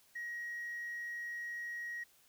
triangle tone with hard clipping, 1894 Hz, A#6, 27 cents sharp, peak -39 dBFS, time 0.15-2.04 s, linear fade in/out 10 ms, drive 2 dB, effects white hiss -67 dBFS RMS until 2.28 s

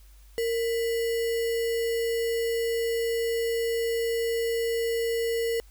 sine tone with sample-and-hold, 461 Hz, A#4, 19 cents flat, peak -24 dBFS, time 0.38-5.6 s, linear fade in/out 0 ms, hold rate 2450 Hz, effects added 50 Hz sine -49 dBFS peak until 5.7 s + white hiss -61 dBFS RMS until 5.7 s

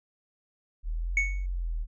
sine linear two-way sweep, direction up then down, 38.27 to 48.01 to 38.27 Hz, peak -28 dBFS, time 0.83-1.87 s, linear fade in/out 50 ms, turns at 1.32 s
triangle tone with exponential decay, 2217 Hz, C#7, in tune, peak -18 dBFS, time 1.17-1.46 s, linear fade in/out 2 ms, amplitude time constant 63 ms
effects resampled to 22050 Hz

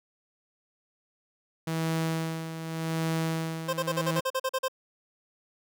sawtooth tone with tremolo, 162.2 Hz, E3, 28 cents flat, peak -22 dBFS, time 1.67-4.2 s, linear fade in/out 5 ms, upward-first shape sine, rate 0.85 Hz, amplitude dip 65%
25% pulse tone bursts, 523.3 Hz, C5, in tune, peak -22 dBFS, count 11, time 3.68-4.683 s, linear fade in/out 10 ms, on 53 ms, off 42 ms
effects none

